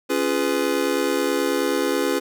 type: chord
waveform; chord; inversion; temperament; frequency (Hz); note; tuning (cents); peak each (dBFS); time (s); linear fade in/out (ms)
square; C# dominant seventh; none; just; 277.2 / 346.5 / 415.8 / 498.9; C#4 / E#4 / G#4 / B4; 0 / -14 / +2 / +17; -26; 0.09-2.2; 20
effects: none